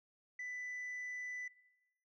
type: tone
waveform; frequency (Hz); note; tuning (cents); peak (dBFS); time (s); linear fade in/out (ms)
sine; 1990; B6; +13; -39; 0.39-1.48; 5
effects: noise-tail reverb RT60 0.9 s tail -20 dB re dry + tanh soft clip ceiling -40 dBFS